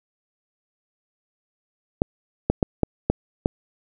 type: clicks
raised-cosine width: 2 ms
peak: -4 dBFS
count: 6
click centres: 2.019 / 2.5 / 2.628 / 2.833 / 3.1 / 3.459 s
effects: none